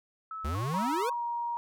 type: tone with vibrato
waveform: sine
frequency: 1194 Hz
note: D6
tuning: 28 cents sharp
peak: -36 dBFS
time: 0.31-1.13 s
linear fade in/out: 2 ms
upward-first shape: square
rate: 2.1 Hz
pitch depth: 150 cents each way
type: exponential sweep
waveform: square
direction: up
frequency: 67.2 to 524 Hz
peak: -31 dBFS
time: 0.44-1.1 s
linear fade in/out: 10 ms
type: tone with pitch glide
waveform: sine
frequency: 951 to 945 Hz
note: A#5 to A#5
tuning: +34 to +23 cents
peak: -30 dBFS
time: 0.74-1.57 s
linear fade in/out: 0 ms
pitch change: -11 cents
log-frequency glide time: 1.17-1.22 s
effects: none